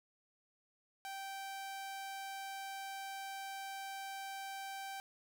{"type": "tone", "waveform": "sawtooth", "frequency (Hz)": 780, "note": "G5", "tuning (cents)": -9, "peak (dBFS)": -39, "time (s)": [1.05, 5], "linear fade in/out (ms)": 0, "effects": []}